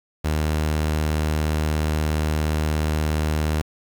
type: tone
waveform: sawtooth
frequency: 77 Hz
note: D#2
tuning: 17 cents flat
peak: -16 dBFS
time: 0.24-3.62 s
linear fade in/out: 10 ms
effects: 7-bit